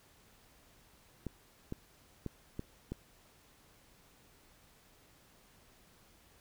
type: clicks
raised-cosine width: 3 ms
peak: -25 dBFS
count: 5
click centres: 1.267 / 1.724 / 2.263 / 2.594 / 2.92 s
effects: pink hiss -64 dBFS RMS until 6.4 s